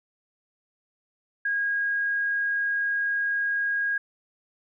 sine tone, 1636 Hz, G#6, 26 cents flat, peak -23 dBFS, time 1.45-3.98 s, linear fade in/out 5 ms, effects none

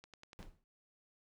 click train, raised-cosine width 0.2 ms, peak -36 dBFS, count 5, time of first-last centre 0.04-0.428 s, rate 10.3 Hz
brown noise with exponential decay, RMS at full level -42 dBFS, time 0.39-0.64 s, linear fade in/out 0 ms, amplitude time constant 53 ms
effects none

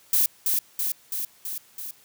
violet noise with echo, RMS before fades -20 dBFS, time 0.13-0.26 s, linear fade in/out 2 ms, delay 330 ms, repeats 5, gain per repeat -3 dB, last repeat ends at 1.91 s, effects white hiss -56 dBFS RMS until 2.04 s + high-pass 60 Hz 12 dB/octave

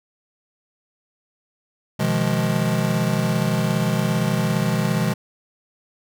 square chord, F half-diminished seventh, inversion second, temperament just, 125.72 / 157.15 / 174.61 / 209.5 Hz, Cb3 / Eb3 / F3 / Ab3, +31 / +18 / 0 / +15 cents, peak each -25 dBFS, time 1.99-5.14 s, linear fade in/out 10 ms, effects none

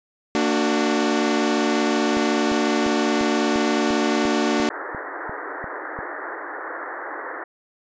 sawtooth chord, Bb augmented, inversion none, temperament equal with one note detuned, 228.2 / 293.7 / 370 Hz, Bb3 / D4 / F#4, -37 / 0 / 0 cents, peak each -19 / -18 / -20 dBFS, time 0.35-4.69 s, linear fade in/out 0 ms
click train, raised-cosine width 2 ms, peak -19 dBFS, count 12, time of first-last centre 2.17-5.989 s, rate 2.88 Hz
white band-pass noise, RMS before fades -32 dBFS, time 4.7-7.44 s, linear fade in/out 5 ms, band 290 to 1900 Hz, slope 96 dB/octave
effects resampled to 16000 Hz

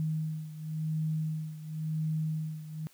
sine beating tone pair, 156.4 / 157.34 Hz, D#3 / D#3, +9 / +20 cents, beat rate 0.94 Hz, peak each -32 / -36 dBFS, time 0-2.87 s, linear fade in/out 0 ms, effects white hiss -62 dBFS RMS until 2.93 s

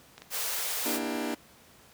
clicks, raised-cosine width 0.2 ms, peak -27 dBFS, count 4, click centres 0.18 / 0.22 / 0.482 / 0.588 s
white high-pass noise, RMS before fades -32 dBFS, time 0.3-1 s, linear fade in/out 50 ms, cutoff 410 Hz, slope 96 dB/octave
sawtooth chord, E half-diminished seventh, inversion second, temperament just, 237.3 / 296.7 / 329.6 / 395.6 Hz, Bb3 / D4 / E4 / G4, +31 / +18 / 0 / +16 cents, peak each -31 / -30 / -34 / -34 dBFS, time 0.85-1.35 s, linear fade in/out 10 ms
effects pink hiss -56 dBFS RMS until 1.93 s + high-pass 80 Hz 12 dB/octave

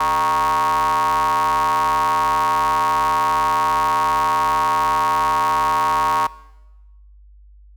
square ring-modulated tone, 82.1 Hz, E2, 6 cents flat, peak -14 dBFS, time 0-6.27 s, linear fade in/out 5 ms, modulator 1020 Hz, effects noise-tail reverb RT60 1.0 s tail -20 dB re dry + added 50 Hz sine -43 dBFS peak until 7.76 s

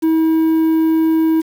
triangle tone with quantisation, 321.3 Hz, E4, 44 cents flat, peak -9 dBFS, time 0.02-1.42 s, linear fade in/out 20 ms, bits 6, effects none

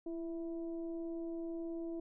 sine tone with frequency modulation, 334.2 Hz, E4, 24 cents sharp, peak -38 dBFS, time 0.06-2 s, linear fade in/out 5 ms, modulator 325 Hz, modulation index 0.53, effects none

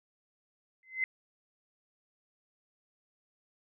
sine tone with exponential growth, 2056 Hz, C7, 31 cents flat, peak -24 dBFS, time 0.83-1.04 s, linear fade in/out 1 ms, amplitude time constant 44 ms, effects none

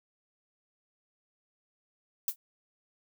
violet noise with exponential decay, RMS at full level -24 dBFS, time 2.28-2.36 s, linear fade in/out 2 ms, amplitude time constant 16 ms, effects none

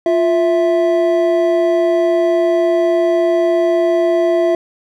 triangle tone pair together, 349.2 / 659.2 Hz, F4 / E5, 0 / 0 cents, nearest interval major seventh, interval 1100 cents, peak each -12 dBFS, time 0.06-4.55 s, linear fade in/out 2 ms, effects none

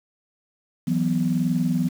sine chord, E suspended second, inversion none, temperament equal, 164.81 / 185 / 246.9 Hz, E3 / F#3 / B3, 0 / 0 / 0 cents, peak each -23 / -24 / -23 dBFS, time 0.87-1.89 s, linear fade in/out 10 ms, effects tanh soft clip ceiling -10 dBFS + 7-bit

